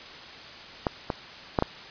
clicks, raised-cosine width 1 ms, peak -9 / -12 / -7 / -8 dBFS, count 4, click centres 0.868 / 1.102 / 1.588 / 1.624 s, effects white hiss -43 dBFS RMS until 1.9 s + resampled to 11025 Hz

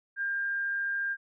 sine tone with amplitude modulation, 1601 Hz, G6, 36 cents sharp, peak -27 dBFS, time 0.16-1.17 s, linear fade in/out 50 ms, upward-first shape sine, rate 134 Hz, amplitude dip 25%, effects none

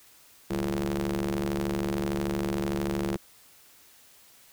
sawtooth ring-modulated tone, 73.2 Hz, D2, 5 cents flat, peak -20 dBFS, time 0.5-3.17 s, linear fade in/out 10 ms, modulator 267 Hz, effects white hiss -56 dBFS RMS until 4.52 s

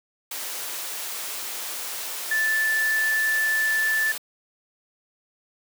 sine tone in noise, 1754 Hz, A6, 6 cents flat, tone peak -20 dBFS, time 2.31-4.12 s, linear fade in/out 5 ms, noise white, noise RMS -32 dBFS, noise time 0.31-4.18 s, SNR +9 dB, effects high-pass 400 Hz 12 dB/octave

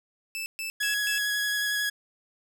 sawtooth tone bursts, 2636 Hz, E7, 1 cent flat, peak -28 dBFS, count 4, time 0.35-1.18 s, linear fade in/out 0 ms, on 110 ms, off 130 ms
sawtooth tone with vibrato, 1673 Hz, G#6, 12 cents sharp, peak -22 dBFS, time 0.8-1.9 s, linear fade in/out 10 ms, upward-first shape square, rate 11 Hz, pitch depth 9 cents each way
effects none

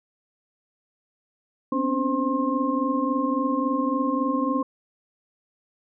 sine tone cluster, 246.7 / 261.1 / 284.7 / 518 / 1065 Hz, B3 / C4 / C#4 / C5 / C6, -2 / -3 / +46 / -17 / +30 cents, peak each -33 / -26 / -26 / -30 / -27 dBFS, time 1.72-4.63 s, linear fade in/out 5 ms, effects none

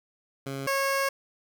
15% pulse tone pair in turn, 136.7 / 546.8 Hz, C#3 / C#5, -24 / -24 cents, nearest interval 2 octaves, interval 2400 cents, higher second, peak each -26 / -18 dBFS, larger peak second, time 0.46-0.67 / 0.67-1.09 s, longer second, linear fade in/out 5 ms, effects none

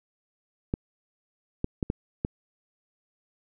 clicks, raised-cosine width 3 ms, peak -13 dBFS, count 5, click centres 0.739 / 1.644 / 1.828 / 1.901 / 2.249 s, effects none

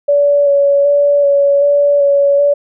sine tone with vibrato, 569 Hz, C#5, 45 cents sharp, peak -7 dBFS, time 0.08-2.54 s, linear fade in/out 10 ms, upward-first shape square, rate 1.3 Hz, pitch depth 15 cents each way, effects none

